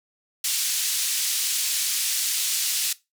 white band-pass noise, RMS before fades -25 dBFS, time 0.44-2.93 s, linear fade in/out 5 ms, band 3200 to 10000 Hz, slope 12 dB/octave, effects noise-tail reverb RT60 0.2 s tail -18 dB re dry

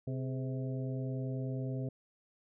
harmonic tone with a mistuned harmonic, 130 Hz, C3, 11 cents flat, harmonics 1 / 2 / 3 / 4 / 5, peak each -35 / -41 / -45 / -47 / -49 dBFS, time 0.07-1.89 s, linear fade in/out 5 ms, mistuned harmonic 3, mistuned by +93 cents, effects none

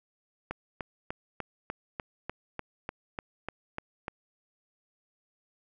click train, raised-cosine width 0.5 ms, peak -19 dBFS, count 13, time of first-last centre 0.51-4.081 s, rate 3.36 Hz, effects none

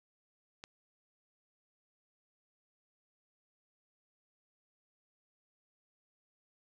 click, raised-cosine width 0.2 ms, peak -28 dBFS, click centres 0.639 s, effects none

